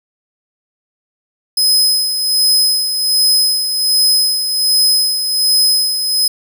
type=tone with tremolo; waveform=sawtooth; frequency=5070 Hz; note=D#8; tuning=32 cents sharp; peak=-6 dBFS; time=1.57-6.28 s; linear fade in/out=5 ms; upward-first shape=sine; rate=1.3 Hz; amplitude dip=55%; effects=7-bit